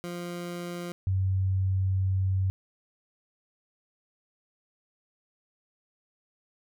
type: tone pair in turn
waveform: 20% pulse / sine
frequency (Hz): 174.61 / 94.99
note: F3 / F#2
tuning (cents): 0 / +46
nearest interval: major seventh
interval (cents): 1054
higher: first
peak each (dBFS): -29 / -23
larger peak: second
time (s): 0.04-0.92 / 1.07-2.5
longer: second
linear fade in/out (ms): 0
effects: none